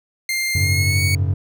sawtooth tone with pitch glide, 2105 to 2230 Hz, C7 to C#7, +10 to +10 cents, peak -16 dBFS, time 0.29-1.15 s, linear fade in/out 2 ms, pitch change +100 cents, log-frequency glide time 0.59-1 s
triangle chord, F# suspended second, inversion none, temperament equal with one note detuned, 92.5 / 104.43 / 138.59 Hz, F#2 / G#2 / C#3, 0 / +10 / 0 cents, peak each -16 / -22 / -22 dBFS, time 0.55-1.34 s, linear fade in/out 5 ms
effects none

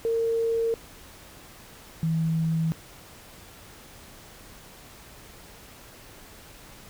sine tone pair in turn, 457.3 / 162.06 Hz, A#4 / E3, -33 / -29 cents, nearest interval octave + tritone, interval 1796 cents, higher first, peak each -22 dBFS, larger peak neither, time 0.05-0.74 / 2.03-2.72 s, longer neither, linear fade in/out 0 ms, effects pink hiss -48 dBFS RMS until 6.89 s

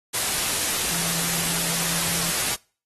sine tone in noise, 168.4 Hz, E3, 37 cents sharp, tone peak -35 dBFS, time 0.9-2.33 s, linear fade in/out 20 ms, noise white, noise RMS -24 dBFS, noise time 0.13-2.56 s, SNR -14 dB, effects noise-tail reverb RT60 0.4 s tail -26 dB re dry + AAC 32 kbps

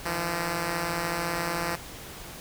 5% pulse beating tone pair, 157 / 171 Hz, D#3 / F3, +16 / -36 cents, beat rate 14 Hz, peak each -24 / -17 dBFS, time 0.05-1.76 s, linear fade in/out 10 ms, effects pink hiss -42 dBFS RMS until 2.4 s

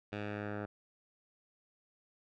10% pulse tone with low-pass filter sweep, 103.83 Hz, G#2, in tune, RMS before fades -40 dBFS, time 0.12-0.66 s, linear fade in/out 10 ms, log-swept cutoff 2900 to 1300 Hz, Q 1.6, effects none

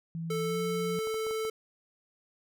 sine tone with pitch glide, 164.81 to 174.41 Hz, E3 to F3, 0 to -2 cents, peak -33 dBFS, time 0.15-0.99 s, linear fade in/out 0 ms, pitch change +98 cents, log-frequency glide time 0.41-0.58 s
square tone, 440 Hz, A4, in tune, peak -31 dBFS, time 0.3-1.5 s, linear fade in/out 5 ms
clicks, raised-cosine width 1 ms, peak -32 dBFS, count 5, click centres 1.072 / 1.143 / 1.267 / 1.31 / 1.451 s
effects none

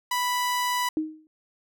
sawtooth tone, 987.8 Hz, B5, in tune, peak -20 dBFS, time 0.11-0.89 s, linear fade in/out 5 ms
sine tone with exponential decay, 312.1 Hz, D#4, 5 cents sharp, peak -20 dBFS, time 0.97-1.27 s, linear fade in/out 1 ms, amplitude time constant 65 ms
effects none

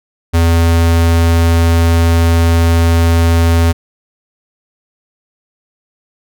square tone, 83.6 Hz, E2, 25 cents sharp, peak -8 dBFS, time 0.33-3.73 s, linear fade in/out 20 ms, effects none

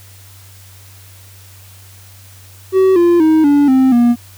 triangle tone with pitch steps, 379.3 / 345.8 / 315.3 / 287.5 / 262.1 / 238.9 Hz, F#4 / F4 / D#4 / D4 / C4 / A#3, +43 / -17 / +23 / -37 / +3 / +43 cents, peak -5 dBFS, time 2.72-4.16 s, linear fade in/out 50 ms, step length 240 ms, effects added 96 Hz sine -39 dBFS peak until 4.37 s + white hiss -43 dBFS RMS until 4.37 s

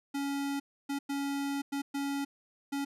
square tone bursts at uneven times, 280 Hz, C#4, 18 cents sharp, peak -32 dBFS, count 6, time 0.14-0.6 / 0.89-0.99 / 1.09-1.62 / 1.72-1.82 / 1.94-2.25 / 2.72-2.85 s, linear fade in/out 10 ms, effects resampled to 32000 Hz

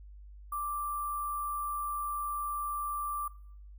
sine tone with sample-and-hold, 1174.7 Hz, D6, in tune, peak -32 dBFS, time 0.52-3.28 s, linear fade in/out 5 ms, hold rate 11025 Hz, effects noise-tail reverb RT60 0.7 s tail -21 dB re dry + added 50 Hz sine -47 dBFS peak until 3.78 s

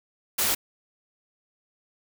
white noise, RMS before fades -24 dBFS, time 0.38-0.55 s, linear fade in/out 10 ms, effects none

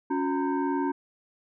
sine tone with frequency modulation, 280 Hz, C#4, 18 cents sharp, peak -24 dBFS, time 0.1-0.92 s, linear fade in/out 10 ms, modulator 641 Hz, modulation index 1.1, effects none

